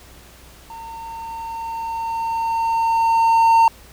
triangle tone with level ramp, 911 Hz, A#5, 40 cents flat, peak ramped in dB -31 to -7 dBFS, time 0.7-3.68 s, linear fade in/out 2 ms, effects added 60 Hz sine -46 dBFS peak until 3.92 s + pink hiss -46 dBFS RMS until 3.92 s

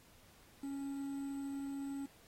triangle tone with quantisation, 277.2 Hz, C#4, in tune, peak -37 dBFS, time 0.63-2.06 s, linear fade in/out 5 ms, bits 10, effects pink hiss -64 dBFS RMS until 2.27 s + AAC 48 kbps

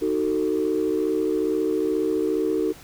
sine chord, D# diminished, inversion none, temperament just, 311.1 / 373.4 / 448 Hz, D#4 / F#4 / A4, 0 / +16 / +31 cents, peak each -24 / -24 / -24 dBFS, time 0.01-2.73 s, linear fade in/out 20 ms, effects tanh soft clip ceiling -13 dBFS + pink hiss -46 dBFS RMS until 2.83 s

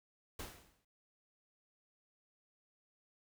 pink noise with exponential decay, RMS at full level -43 dBFS, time 0.39-0.85 s, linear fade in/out 5 ms, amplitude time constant 99 ms, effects none

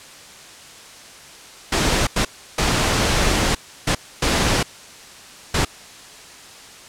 pink noise bursts at uneven times, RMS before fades -18 dBFS, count 6, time 1.72-2.07 / 2.16-2.25 / 2.58-3.55 / 3.87-3.95 / 4.22-4.63 / 5.54-5.65 s, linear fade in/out 5 ms, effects white hiss -41 dBFS RMS until 6.88 s + low-pass 8000 Hz 12 dB/octave

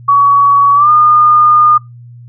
sine tone with pitch glide, 1129 to 1217 Hz, C#6 to D#6, +31 to -39 cents, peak -4 dBFS, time 0.08-1.78 s, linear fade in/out 10 ms, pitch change +130 cents, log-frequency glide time 0.74-0.9 s, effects noise-tail reverb RT60 0.2 s tail -22 dB re dry + added 120 Hz sine -31 dBFS peak until 2.28 s

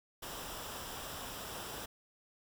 pink noise with comb filter, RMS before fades -44 dBFS, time 0.22-1.86 s, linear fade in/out 10 ms, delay 0.46 ms, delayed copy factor -0.5, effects none

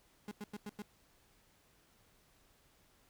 35% pulse tone bursts, 207.7 Hz, G#3, in tune, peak -40 dBFS, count 5, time 0.28-0.821 s, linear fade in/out 2 ms, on 33 ms, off 94 ms, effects pink hiss -69 dBFS RMS until 3.09 s

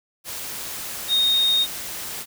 sine tone in noise, 3708 Hz, A#7, 10 cents flat, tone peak -16 dBFS, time 1.08-1.67 s, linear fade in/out 50 ms, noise white, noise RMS -32 dBFS, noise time 0.24-2.26 s, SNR +13 dB, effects none

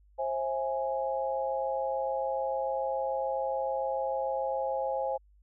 sine chord, C augmented, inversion none, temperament equal with one note detuned, 532.4 / 659.3 / 830.6 Hz, C5 / E5 / G#5, +30 / 0 / 0 cents, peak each -31 / -36 / -33 dBFS, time 0.18-5.18 s, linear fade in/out 20 ms, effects added 50 Hz sine -58 dBFS peak until 5.42 s

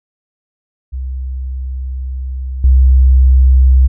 sine tone with level steps, 64.8 Hz, C2, 16 cents flat, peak -18 / -4 dBFS, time 0.92-3.88 s, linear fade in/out 20 ms, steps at 2.64 s, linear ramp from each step 2 ms, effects none

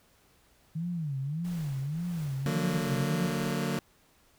sine tone with vibrato, 153.6 Hz, D#3, 22 cents flat, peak -30 dBFS, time 0.75-3.32 s, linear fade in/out 10 ms, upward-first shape sine, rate 1.7 Hz, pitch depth 240 cents each way
pink noise with tremolo, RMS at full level -48 dBFS, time 1.44-3.52 s, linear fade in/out 10 ms, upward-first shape triangle, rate 1.6 Hz, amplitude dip 65%
sawtooth chord, D augmented, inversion none, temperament just, 146.83 / 183.54 / 229.4 Hz, D3 / F#3 / A#3, 0 / -14 / -28 cents, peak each -29 dBFS, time 2.46-3.79 s, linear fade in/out 0 ms
effects pink hiss -64 dBFS RMS until 4.38 s

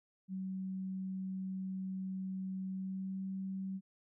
sine tone with pitch glide, 189.1 to 191.3 Hz, F#3 to G3, +38 to -42 cents, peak -37 dBFS, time 0.28-3.81 s, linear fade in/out 50 ms, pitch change +20 cents, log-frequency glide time 2.69-3.24 s, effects none

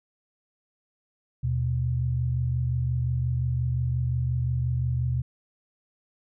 sine tone pair together, 77.78 / 123.47 Hz, D#2 / B2, 0 / 0 cents, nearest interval minor sixth, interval 800 cents, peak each -29 / -24 dBFS, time 1.43-5.22 s, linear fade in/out 10 ms, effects none

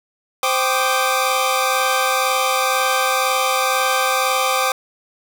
sawtooth tone cluster, 521 / 782 / 1162 / 1224 Hz, C5 / G5 / D6 / D#6, -7 / -4 / -19 / -29 cents, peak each -18 dBFS, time 0.43-4.72 s, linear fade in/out 2 ms, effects none

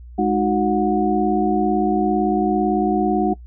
sine tone cluster, 209.5 / 309.9 / 367.8 / 730 Hz, G#3 / D#4 / F#4 / F#5, +15 / -7 / -10 / -24 cents, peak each -21 dBFS, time 0.18-3.34 s, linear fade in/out 10 ms, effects noise-tail reverb RT60 0.1 s tail -21 dB re dry + added 60 Hz sine -36 dBFS peak until 3.46 s

